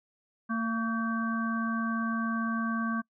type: harmonic tone with a mistuned harmonic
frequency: 227.2 Hz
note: A#3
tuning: 44 cents flat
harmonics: 1 / 3 / 5 / 7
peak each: -29 / -44 / -34 / -36 dBFS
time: 0.49-3.02 s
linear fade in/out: 20 ms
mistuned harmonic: 7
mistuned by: -36 cents
effects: noise-tail reverb RT60 0.1 s tail -26 dB re dry